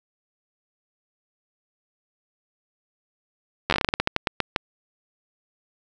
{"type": "slowing click train", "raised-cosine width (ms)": 0.3, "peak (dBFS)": -4, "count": 16, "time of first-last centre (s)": [3.7, 4.562], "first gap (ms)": 11, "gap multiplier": 1.21, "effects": []}